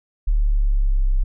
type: exponential sweep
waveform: sine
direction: down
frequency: 37.44 to 32.17 Hz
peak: -14 dBFS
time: 0.27-1.24 s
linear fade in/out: 10 ms
effects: none